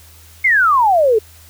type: exponential sweep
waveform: sine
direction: down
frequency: 2200 to 415.3 Hz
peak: -9 dBFS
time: 0.44-1.19 s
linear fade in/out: 10 ms
effects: added 81 Hz sine -43 dBFS peak until 1.49 s + white hiss -45 dBFS RMS until 1.49 s